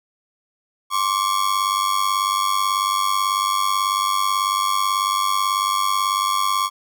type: ring-modulated tone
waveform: 45% pulse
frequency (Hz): 1108.7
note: C#6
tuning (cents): 0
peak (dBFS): -15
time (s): 0.9-6.7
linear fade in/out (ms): 50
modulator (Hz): 49.1
effects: none